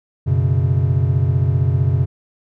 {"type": "chord", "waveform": "triangle", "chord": "F# suspended fourth", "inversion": "none", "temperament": "just", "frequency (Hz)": [92.5, 123.33, 138.75], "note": ["F#2", "B2", "C#3"], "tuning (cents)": [0, -2, 2], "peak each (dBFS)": -16, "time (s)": [0.26, 2.06], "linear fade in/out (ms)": 20, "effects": []}